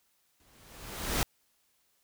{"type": "noise with exponential growth", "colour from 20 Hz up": "pink", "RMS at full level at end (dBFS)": -27, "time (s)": [0.4, 1.23], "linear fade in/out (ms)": 0, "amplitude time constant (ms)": 180, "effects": ["white hiss -72 dBFS RMS until 2.03 s"]}